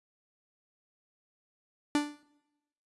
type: tone with exponential decay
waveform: 45% pulse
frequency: 293.7 Hz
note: D4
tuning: in tune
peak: -22 dBFS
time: 1.95-2.23 s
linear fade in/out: 1 ms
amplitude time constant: 59 ms
effects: noise-tail reverb RT60 1.0 s tail -23 dB re dry + resampled to 24000 Hz